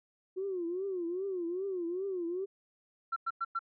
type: tone with vibrato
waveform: sine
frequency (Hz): 364.5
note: F#4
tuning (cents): -26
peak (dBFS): -32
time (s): 0.36-2.46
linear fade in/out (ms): 20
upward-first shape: triangle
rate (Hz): 2.5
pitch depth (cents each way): 170
type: tone bursts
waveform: sine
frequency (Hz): 1354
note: E6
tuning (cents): +46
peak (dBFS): -29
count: 4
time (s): 3.12-3.592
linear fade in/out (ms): 10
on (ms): 43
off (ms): 100
effects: tanh soft clip ceiling -26 dBFS